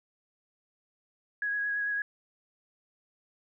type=tone with vibrato; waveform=sine; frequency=1661.2 Hz; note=G#6; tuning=in tune; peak=-28 dBFS; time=1.42-2.02 s; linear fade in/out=2 ms; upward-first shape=sine; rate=9 Hz; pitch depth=17 cents each way; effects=none